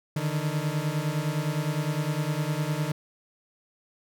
40% pulse beating tone pair, 146.83 / 156.63 Hz, D3 / D#3, 0 / +12 cents, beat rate 9.8 Hz, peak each -28 dBFS, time 0.16-2.92 s, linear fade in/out 5 ms, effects none

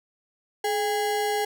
square ring-modulated tone, 617 Hz, D#5, 15 cents flat, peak -21 dBFS, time 0.64-1.45 s, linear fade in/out 5 ms, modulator 193 Hz, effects none

